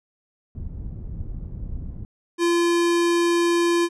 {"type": "low-pass noise", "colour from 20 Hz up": "pink", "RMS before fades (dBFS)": -32, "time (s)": [0.55, 2.05], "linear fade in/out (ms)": 2, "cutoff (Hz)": 150, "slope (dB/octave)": 12}
{"type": "tone", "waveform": "square", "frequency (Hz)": 343.1, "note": "F4", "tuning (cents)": -31, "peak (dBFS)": -18, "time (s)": [2.38, 3.89], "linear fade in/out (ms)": 50}
{"effects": ["resampled to 24000 Hz"]}